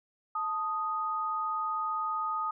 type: tone pair together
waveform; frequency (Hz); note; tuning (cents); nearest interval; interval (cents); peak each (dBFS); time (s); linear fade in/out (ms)
sine; 880 / 1244.5; A5 / D#6; 0 / 0; tritone; 600; -36 / -30; 0.35-2.51; 5
effects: none